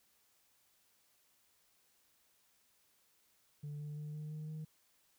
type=tone with pitch steps; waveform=sine; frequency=146.83 / 148.54 / 150.26 / 152.01 / 153.77 / 155.56 Hz; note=D3 / D3 / D3 / D#3 / D#3 / D#3; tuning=0 / +20 / +40 / -40 / -20 / 0 cents; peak=-39 dBFS; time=3.63-4.65 s; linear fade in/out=10 ms; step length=170 ms; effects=tanh soft clip ceiling -40 dBFS + white hiss -73 dBFS RMS until 5.18 s